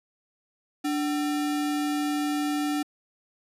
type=tone with sample-and-hold; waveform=sine; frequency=293.7 Hz; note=D4; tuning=in tune; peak=-24 dBFS; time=0.84-2.83 s; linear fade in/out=10 ms; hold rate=1050 Hz; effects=resampled to 32000 Hz